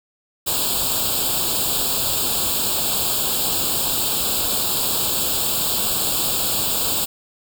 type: noise with comb filter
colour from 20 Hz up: white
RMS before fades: -21 dBFS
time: 0.46-7.06 s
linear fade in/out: 20 ms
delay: 0.25 ms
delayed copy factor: +1
effects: none